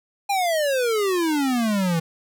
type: exponential sweep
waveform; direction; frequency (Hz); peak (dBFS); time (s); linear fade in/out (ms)
square; down; 820 to 160.6; -20; 0.29-2; 10
effects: none